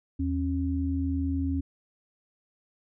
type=tone pair together; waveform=sine; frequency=81 / 272.2 Hz; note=E2 / C#4; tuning=-30 / -31 cents; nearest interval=octave + major sixth; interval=2099 cents; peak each=-28 dBFS; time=0.19-1.61 s; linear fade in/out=10 ms; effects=none